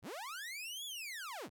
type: linear two-way sweep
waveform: sawtooth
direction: up then down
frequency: 46.65 to 3471 to 46.65 Hz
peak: -39 dBFS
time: 0.02-1.5 s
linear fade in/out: 50 ms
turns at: 0.85 s
effects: none